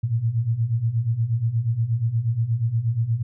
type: beating tone pair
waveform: sine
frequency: 110 / 118.4 Hz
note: A2 / A#2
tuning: 0 / +27 cents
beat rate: 8.4 Hz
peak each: -25 / -21 dBFS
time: 0.03-3.23 s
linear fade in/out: 10 ms
effects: none